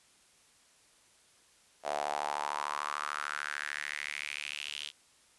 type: tone with high-pass filter sweep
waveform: sawtooth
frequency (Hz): 73.42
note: D2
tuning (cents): 0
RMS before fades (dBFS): -37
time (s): 1.83-4.92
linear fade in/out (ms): 50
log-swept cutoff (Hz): 660 to 3200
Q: 4.6
effects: white hiss -64 dBFS RMS until 5.38 s + resampled to 24000 Hz